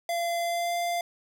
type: tone with pitch glide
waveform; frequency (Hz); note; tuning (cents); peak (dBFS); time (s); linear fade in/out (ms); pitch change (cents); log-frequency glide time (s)
square; 685 to 693.4; F5 to F5; -34 to -13; -27; 0.09-1.01; 2; +21; 0.41-0.76
effects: none